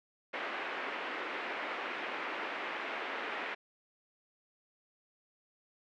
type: band-pass noise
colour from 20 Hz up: white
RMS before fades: -39 dBFS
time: 0.33-3.55 s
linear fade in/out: 10 ms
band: 280 to 2400 Hz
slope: 24 dB/octave
effects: none